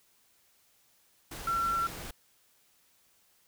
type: tone in noise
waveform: sine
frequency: 1355 Hz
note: E6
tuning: 47 cents sharp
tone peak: -27 dBFS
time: 1.47-1.87 s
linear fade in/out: 5 ms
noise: pink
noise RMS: -42 dBFS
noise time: 1.31-2.11 s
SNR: +12 dB
effects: white hiss -67 dBFS RMS until 3.47 s